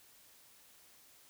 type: silence
effects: white hiss -62 dBFS RMS until 1.29 s